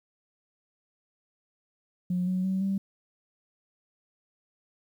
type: tone with pitch steps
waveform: sine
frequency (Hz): 179.8 / 184.64 / 189.61 / 194.72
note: F#3 / F#3 / F#3 / G3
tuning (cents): -49 / -3 / +43 / -11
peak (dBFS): -24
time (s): 2.1-2.78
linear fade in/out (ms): 5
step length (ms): 170
effects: tanh soft clip ceiling -20 dBFS + 10-bit